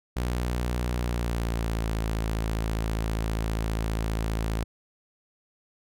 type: tone with pitch glide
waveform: sawtooth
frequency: 60.6 to 54.93 Hz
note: B1 to A1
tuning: -32 to -2 cents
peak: -22 dBFS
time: 0.16-4.64 s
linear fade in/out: 10 ms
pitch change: -170 cents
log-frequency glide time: 0.94-1.92 s
effects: none